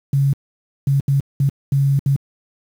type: tone bursts at uneven times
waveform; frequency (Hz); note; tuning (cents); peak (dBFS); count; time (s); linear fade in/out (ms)
sine; 138.59; C#3; 0; -12; 6; 0.13-0.33 / 0.87-1 / 1.08-1.2 / 1.4-1.49 / 1.72-1.99 / 2.06-2.16; 2
effects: high-pass 80 Hz 12 dB/octave + 7-bit